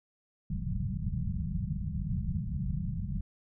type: low-pass noise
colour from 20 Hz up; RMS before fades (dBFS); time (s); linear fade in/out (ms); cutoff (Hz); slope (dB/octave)
white; -33; 0.5-3.21; 5; 200; 96
effects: none